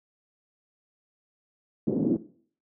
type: band-pass noise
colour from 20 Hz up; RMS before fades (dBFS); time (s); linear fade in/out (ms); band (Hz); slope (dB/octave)
pink; -25; 1.87-2.17; 5; 200 to 350; 24
effects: noise-tail reverb RT60 0.5 s tail -17 dB re dry